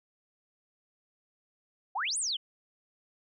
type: exponential two-way sweep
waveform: sine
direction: up then down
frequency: 698.5 to 9760 to 2903 Hz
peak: -29 dBFS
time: 1.95-2.37 s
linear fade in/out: 10 ms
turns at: 2.18 s
effects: none